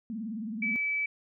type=tone with vibrato; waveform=sine; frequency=219.4 Hz; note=A3; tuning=5 cents flat; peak=-33 dBFS; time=0.1-0.76 s; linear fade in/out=0 ms; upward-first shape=sine; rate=19 Hz; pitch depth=140 cents each way
type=tone; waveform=sine; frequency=2300 Hz; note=D7; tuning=37 cents flat; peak=-27 dBFS; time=0.62-1.06 s; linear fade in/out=5 ms
effects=none